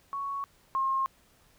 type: tone pair in turn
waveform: sine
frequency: 1112 / 1070.4 Hz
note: C#6 / C6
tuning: +5 / +39 cents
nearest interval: minor second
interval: 66 cents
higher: first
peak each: -31 / -25 dBFS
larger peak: second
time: 0.13-0.44 / 0.75-1.06 s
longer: neither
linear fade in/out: 0 ms
effects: pink hiss -63 dBFS RMS until 1.58 s